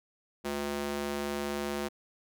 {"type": "tone with high-pass filter", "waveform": "square", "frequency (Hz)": 71.7, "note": "D2", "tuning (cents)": -41, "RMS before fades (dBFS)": -34, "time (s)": [0.44, 1.89], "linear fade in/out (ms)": 20, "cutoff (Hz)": 290, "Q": 1.1, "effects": []}